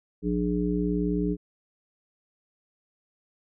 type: harmonic tone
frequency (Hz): 59.4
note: A#1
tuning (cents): +33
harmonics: 1 / 3 / 5 / 7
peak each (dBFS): -32 / -27 / -28 / -31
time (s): 0.22-1.37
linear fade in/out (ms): 50
effects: none